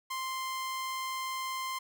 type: tone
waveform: sawtooth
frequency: 1046.5 Hz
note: C6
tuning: in tune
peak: -30 dBFS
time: 0.1-1.79 s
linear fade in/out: 10 ms
effects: none